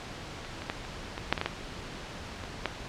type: clicks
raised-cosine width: 0.3 ms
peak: -26 / -21 / -14 / -26 / -19 / -6 / -15 / -12 / -12 / -25 / -11 dBFS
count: 11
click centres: 0.448 / 0.62 / 0.699 / 0.85 / 1.179 / 1.326 / 1.378 / 1.414 / 1.46 / 2.438 / 2.657 s
effects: pink hiss -41 dBFS RMS until 2.88 s + low-pass 5000 Hz 12 dB/octave